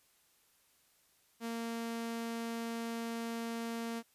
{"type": "tone", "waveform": "sawtooth", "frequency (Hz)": 230.6, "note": "A#3", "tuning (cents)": -19, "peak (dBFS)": -33, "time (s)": [1.4, 4.03], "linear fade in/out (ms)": 50, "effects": ["white hiss -70 dBFS RMS until 4.14 s", "resampled to 32000 Hz"]}